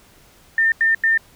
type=tone bursts; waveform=sine; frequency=1805 Hz; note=A6; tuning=44 cents sharp; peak=-13 dBFS; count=3; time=0.58-1.176 s; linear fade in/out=2 ms; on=140 ms; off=88 ms; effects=pink hiss -51 dBFS RMS until 1.35 s